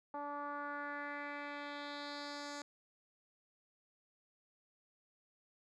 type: tone with low-pass filter sweep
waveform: 10% pulse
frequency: 289.1 Hz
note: D4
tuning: 27 cents flat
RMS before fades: -44 dBFS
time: 0.14-2.62 s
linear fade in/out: 2 ms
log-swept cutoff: 930 to 6400 Hz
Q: 2.7
effects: none